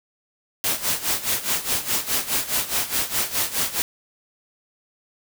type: noise with tremolo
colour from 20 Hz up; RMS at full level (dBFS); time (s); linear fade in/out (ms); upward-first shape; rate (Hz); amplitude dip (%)
white; -21; 0.64-3.82; 0; sine; 4.8; 80
effects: none